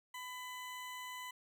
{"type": "tone", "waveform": "20% pulse", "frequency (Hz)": 1002, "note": "B5", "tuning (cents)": 25, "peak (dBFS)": -39, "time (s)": [0.14, 1.31], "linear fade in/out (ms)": 5, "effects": []}